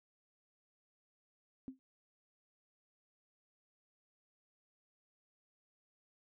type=tone with exponential decay; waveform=sine; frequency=262.5 Hz; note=C4; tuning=6 cents sharp; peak=-38 dBFS; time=1.68-1.79 s; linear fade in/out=0 ms; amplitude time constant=23 ms; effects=none